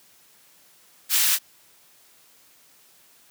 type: high-pass noise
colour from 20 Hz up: white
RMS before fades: -20 dBFS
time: 1.09-1.39 s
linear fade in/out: 50 ms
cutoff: 1600 Hz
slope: 12 dB/octave
effects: white hiss -56 dBFS RMS until 3.3 s + high-pass 100 Hz 12 dB/octave